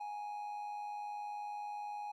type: tone with amplitude modulation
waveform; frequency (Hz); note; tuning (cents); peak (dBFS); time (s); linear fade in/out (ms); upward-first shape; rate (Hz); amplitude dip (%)
triangle; 830.6; G#5; 0; -36; 0-2.12; 10; sine; 100; 45
effects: none